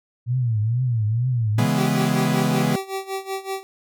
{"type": "tone with vibrato", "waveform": "sine", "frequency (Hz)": 116.54, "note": "A#2", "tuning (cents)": 0, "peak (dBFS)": -18, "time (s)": [0.26, 1.67], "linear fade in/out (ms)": 50, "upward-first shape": "triangle", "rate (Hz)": 2.2, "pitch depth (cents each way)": 200}
{"type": "chord", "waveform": "45% pulse", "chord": "C# minor seventh", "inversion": "none", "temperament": "equal", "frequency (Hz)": [138.59, 164.81, 207.7, 246.9], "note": ["C#3", "E3", "G#3", "B3"], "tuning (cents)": [0, 0, 0, 0], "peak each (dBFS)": -24, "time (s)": [1.58, 2.76], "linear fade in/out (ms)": 5}
{"type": "tone with tremolo", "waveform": "25% pulse", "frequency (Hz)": 386.1, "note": "G4", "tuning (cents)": -26, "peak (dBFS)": -20, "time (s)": [1.78, 3.63], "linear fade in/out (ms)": 0, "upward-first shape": "sine", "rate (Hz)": 5.3, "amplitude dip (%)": 85}
{"effects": []}